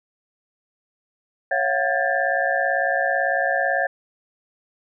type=tone cluster; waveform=sine; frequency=552 / 678 / 736 / 1616 / 1758 Hz; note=C#5 / E5 / F#5 / G#6 / A6; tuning=-7 / +49 / -9 / -48 / -2 cents; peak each=-25 dBFS; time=1.51-3.87 s; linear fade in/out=5 ms; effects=none